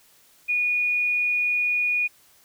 sine tone, 2454 Hz, D#7, 25 cents flat, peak -20 dBFS, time 0.48-2.08 s, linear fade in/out 20 ms, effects white hiss -57 dBFS RMS until 2.44 s

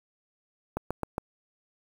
clicks, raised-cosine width 1 ms, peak -15 dBFS, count 4, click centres 0.77 / 0.906 / 1.033 / 1.181 s, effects 7-bit

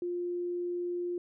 sine tone, 351.9 Hz, F4, 13 cents sharp, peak -31 dBFS, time 0.02-1.18 s, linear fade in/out 2 ms, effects none

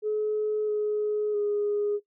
sine tone with pitch steps, 426.2 / 421.5 / 413.2 Hz, G#4 / G#4 / G#4, +45 / +26 / -9 cents, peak -23 dBFS, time 0.02-2 s, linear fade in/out 50 ms, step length 660 ms, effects noise-tail reverb RT60 0.1 s tail -18 dB re dry + tanh soft clip ceiling -19 dBFS

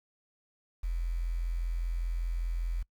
sine tone with quantisation, 42.55 Hz, F1, 44 cents flat, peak -29 dBFS, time 0.83-2.83 s, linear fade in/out 10 ms, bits 9, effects noise-tail reverb RT60 0.1 s tail -24 dB re dry

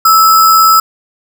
sine tone with sample-and-hold, 1309 Hz, E6, 13 cents flat, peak -3 dBFS, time 0.05-0.8 s, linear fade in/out 5 ms, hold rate 6300 Hz, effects none

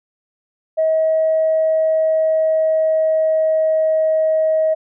sine tone with pitch glide, 637 to 632.6 Hz, D#5 to D#5, +41 to +29 cents, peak -12 dBFS, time 0.77-4.75 s, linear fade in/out 20 ms, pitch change -12 cents, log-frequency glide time 1.27-4.08 s, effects tanh soft clip ceiling -8 dBFS

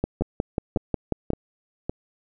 two click trains, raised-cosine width 2 ms, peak -9 / -13 dBFS, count 8 / 4, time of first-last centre 0.04-1.304 / 0.21-1.895 s, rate 5.54 / 1.78 Hz, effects none

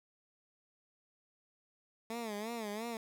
15% pulse tone with vibrato, 220 Hz, A3, in tune, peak -32 dBFS, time 2.1-2.97 s, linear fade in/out 2 ms, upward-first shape sine, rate 2.9 Hz, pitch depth 130 cents each way, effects none

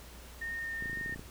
sine tone with vibrato, 1831 Hz, A#6, 32 cents flat, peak -35 dBFS, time 0.41-1.15 s, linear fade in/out 10 ms, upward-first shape triangle, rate 2.1 Hz, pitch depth 11 cents each way
clicks, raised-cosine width 3 ms, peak -31 dBFS, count 11, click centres 0.824 / 0.858 / 0.897 / 0.931 / 0.973 / 1.012 / 1.061 / 1.095 / 1.125 / 1.16 / 1.194 s
effects added 60 Hz sine -50 dBFS peak until 1.3 s + pink hiss -52 dBFS RMS until 1.3 s

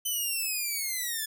5% pulse linear sweep, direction down, 3048 to 1710 Hz, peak -20 dBFS, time 0.05-1.26 s, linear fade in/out 10 ms, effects none

